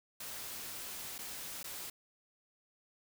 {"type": "noise with dropouts", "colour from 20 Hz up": "white", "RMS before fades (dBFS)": -44, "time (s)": [0.2, 1.9], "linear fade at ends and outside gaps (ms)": 5, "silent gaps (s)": [[1.182, 1.188], [1.63, 1.641]], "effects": []}